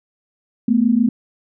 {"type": "tone pair together", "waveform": "sine", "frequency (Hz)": [220, 246.9], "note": ["A3", "B3"], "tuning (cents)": [0, 0], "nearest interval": "major second", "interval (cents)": 200, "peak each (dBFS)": [-15, -15], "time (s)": [0.68, 1.09], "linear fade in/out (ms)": 5, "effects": []}